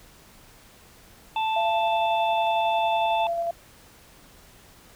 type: harmonic tone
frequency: 880 Hz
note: A5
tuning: in tune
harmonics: 1 / 3 / 4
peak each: -23 / -33 / -35 dBFS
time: 1.36-3.27 s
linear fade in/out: 2 ms
type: tone with tremolo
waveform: sine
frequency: 680 Hz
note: F5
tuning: 46 cents flat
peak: -23 dBFS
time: 1.56-3.51 s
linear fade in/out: 5 ms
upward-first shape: square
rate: 11 Hz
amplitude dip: 25%
effects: pink hiss -52 dBFS RMS until 4.95 s